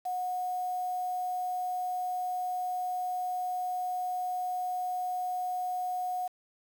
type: tone with quantisation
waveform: sine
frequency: 730 Hz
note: F#5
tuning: 24 cents flat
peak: -30 dBFS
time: 0.05-6.28 s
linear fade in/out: 10 ms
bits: 8
effects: none